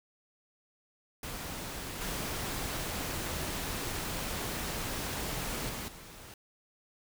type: noise with level steps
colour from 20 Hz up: pink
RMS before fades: -40 / -36 / -39 / -49 dBFS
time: 1.23-6.34 s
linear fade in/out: 2 ms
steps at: 2.01 / 5.69 / 5.88 s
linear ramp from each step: 2 ms
effects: none